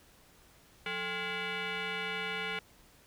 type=tone with frequency modulation; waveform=sine; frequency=440 Hz; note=A4; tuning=in tune; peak=-32 dBFS; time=0.86-2.59 s; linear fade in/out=2 ms; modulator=618 Hz; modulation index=4.4; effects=tanh soft clip ceiling -30 dBFS + pink hiss -61 dBFS RMS until 3.06 s